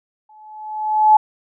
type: tone with exponential growth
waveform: sine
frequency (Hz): 858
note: A5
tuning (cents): -44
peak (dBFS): -5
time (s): 0.29-1.17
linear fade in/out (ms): 5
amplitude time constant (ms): 190
effects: none